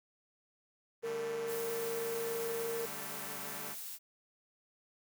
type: chord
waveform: 5% pulse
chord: D suspended fourth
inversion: none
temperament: equal with one note detuned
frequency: 144.64 / 196 / 220 Hz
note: D3 / G3 / A3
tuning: -26 / 0 / 0 cents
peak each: -37 dBFS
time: 1.02-3.76 s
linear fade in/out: 50 ms
type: tone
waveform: sine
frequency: 460.7 Hz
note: A#4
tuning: 20 cents flat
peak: -35 dBFS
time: 1.03-2.86 s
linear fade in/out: 10 ms
type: noise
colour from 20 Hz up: blue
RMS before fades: -44 dBFS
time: 1.46-3.99 s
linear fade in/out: 50 ms
effects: none